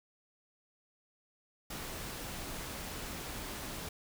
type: noise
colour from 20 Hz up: pink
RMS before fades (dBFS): -42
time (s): 1.7-3.89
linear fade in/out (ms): 5
effects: none